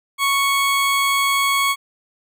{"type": "tone", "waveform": "20% pulse", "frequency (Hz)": 1108, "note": "C#6", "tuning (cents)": -1, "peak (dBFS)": -11, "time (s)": [0.18, 1.76], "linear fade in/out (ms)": 50, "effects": []}